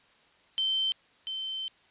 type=tone pair in turn; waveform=sine; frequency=3102 / 3091 Hz; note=G7 / G7; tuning=-19 / -25 cents; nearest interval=unison; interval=6 cents; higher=first; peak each=-25 / -32 dBFS; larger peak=first; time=0.58-0.92 / 1.27-1.68 s; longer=second; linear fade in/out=0 ms; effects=white hiss -62 dBFS RMS until 1.9 s + resampled to 8000 Hz